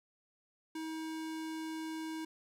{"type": "tone", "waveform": "square", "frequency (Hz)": 318.6, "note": "D#4", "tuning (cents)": 41, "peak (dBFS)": -39, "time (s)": [0.75, 2.25], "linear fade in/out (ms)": 5, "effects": ["low-pass 12000 Hz 12 dB/octave", "12-bit"]}